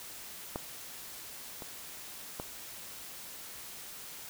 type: clicks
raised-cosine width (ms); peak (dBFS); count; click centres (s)
1; -20 / -28 / -22; 3; 0.559 / 1.622 / 2.399
effects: white hiss -46 dBFS RMS until 4.29 s